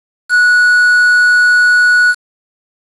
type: tone with quantisation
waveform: triangle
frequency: 1467 Hz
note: F#6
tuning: 15 cents flat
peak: -4 dBFS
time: 0.29-2.15 s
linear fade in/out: 50 ms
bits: 4
effects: resampled to 24000 Hz